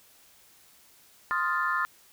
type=chord; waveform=sine; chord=F dominant seventh; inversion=second; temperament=equal; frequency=1046.5 / 1244.5 / 1396.9 / 1760 Hz; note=C6 / Eb6 / F6 / A6; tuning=0 / 0 / 0 / 0 cents; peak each=-30 dBFS; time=1.31-1.85 s; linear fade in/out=0 ms; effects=tanh soft clip ceiling -15 dBFS + white hiss -58 dBFS RMS until 2.12 s